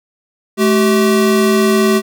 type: tone pair together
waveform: square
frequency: 215.5 / 384 Hz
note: A3 / G4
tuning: -36 / -36 cents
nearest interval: minor seventh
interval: 1000 cents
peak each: -13 dBFS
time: 0.57-2.02 s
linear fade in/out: 50 ms
effects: none